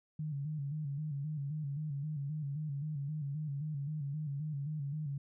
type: tone with vibrato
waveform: sine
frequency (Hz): 146.83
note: D3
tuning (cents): 0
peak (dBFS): -35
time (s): 0.19-5.18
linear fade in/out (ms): 5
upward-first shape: square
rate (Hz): 3.8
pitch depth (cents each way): 80
effects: none